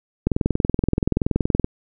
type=click train; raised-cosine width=3 ms; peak=-5 dBFS; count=30; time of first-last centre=0.27-1.644 s; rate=21.1 Hz; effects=none